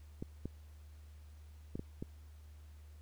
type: clicks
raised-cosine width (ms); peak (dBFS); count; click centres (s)
3; -27; 5; 0.225 / 0.456 / 1.755 / 1.794 / 2.025
effects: added 75 Hz sine -52 dBFS peak until 3.01 s + pink hiss -69 dBFS RMS until 3.01 s